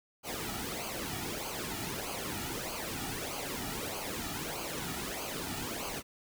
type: noise with flanger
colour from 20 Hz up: pink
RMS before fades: -38 dBFS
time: 0.23-6.03 s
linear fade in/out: 50 ms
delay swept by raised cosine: 0.54 to 1.94 ms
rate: 1.6 Hz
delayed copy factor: -0.7
effects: none